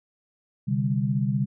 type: chord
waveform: sine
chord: C suspended second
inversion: none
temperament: equal with one note detuned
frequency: 130.81 / 146.83 / 198.5 Hz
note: C3 / D3 / G3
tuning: 0 / 0 / +22 cents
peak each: -25 / -27 / -26 dBFS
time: 0.67-1.46 s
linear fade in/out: 20 ms
effects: none